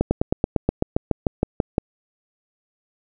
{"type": "slowing click train", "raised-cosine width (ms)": 2, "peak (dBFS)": -4, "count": 14, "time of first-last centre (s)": [0.01, 1.781], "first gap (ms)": 100, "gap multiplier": 1.05, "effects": []}